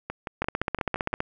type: two click trains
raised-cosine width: 0.5 ms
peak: -10 / -16 dBFS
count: 13 / 7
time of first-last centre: 0.42-1.204 / 0.1-1.131 s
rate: 15.3 / 5.82 Hz
effects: none

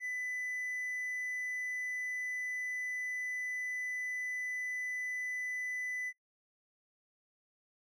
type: tone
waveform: triangle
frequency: 1998 Hz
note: B6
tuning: 20 cents sharp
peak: -34 dBFS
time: 0-6.13 s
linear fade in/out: 50 ms
effects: noise-tail reverb RT60 0.1 s tail -20 dB re dry

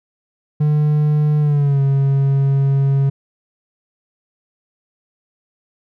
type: tone with pitch glide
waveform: triangle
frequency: 150 to 137.55 Hz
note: D3 to C#3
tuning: +37 to -13 cents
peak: -10 dBFS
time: 0.6-3.1 s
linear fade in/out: 10 ms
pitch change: -150 cents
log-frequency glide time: 1.4-1.81 s
effects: none

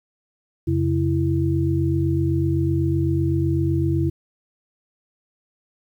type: tone cluster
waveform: sine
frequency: 88.8 / 136.7 / 331.3 Hz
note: F2 / C#3 / E4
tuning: +29 / -24 / +9 cents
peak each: -22 dBFS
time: 0.67-4.1 s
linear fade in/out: 10 ms
effects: 9-bit

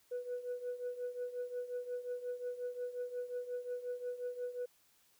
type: tone with tremolo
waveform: sine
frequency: 492.5 Hz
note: B4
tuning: 5 cents flat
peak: -33 dBFS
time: 0.11-4.66 s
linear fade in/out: 10 ms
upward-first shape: triangle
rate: 5.6 Hz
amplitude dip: 85%
effects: tanh soft clip ceiling -34 dBFS + white hiss -70 dBFS RMS until 5.19 s

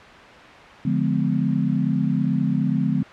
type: chord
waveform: sine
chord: D diminished seventh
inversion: none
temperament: just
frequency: 146.83 / 176.2 / 211.4 / 253.7 Hz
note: D3 / F3 / Ab3 / Cb4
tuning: 0 / +16 / +31 / +47 cents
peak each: -24 dBFS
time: 0.85-3.03 s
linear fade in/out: 5 ms
effects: white hiss -41 dBFS RMS until 3.12 s + low-pass 2000 Hz 12 dB/octave

